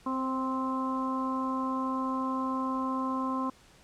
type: harmonic tone with a mistuned harmonic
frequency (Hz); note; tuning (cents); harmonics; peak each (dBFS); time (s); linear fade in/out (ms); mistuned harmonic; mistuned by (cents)
261.6; C4; 0; 1 / 2 / 3 / 4 / 5; -31 / -40 / -43 / -32 / -43; 0.06-3.5; 5; 2; +16
effects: pink hiss -58 dBFS RMS until 3.83 s + low-pass 9000 Hz 12 dB/octave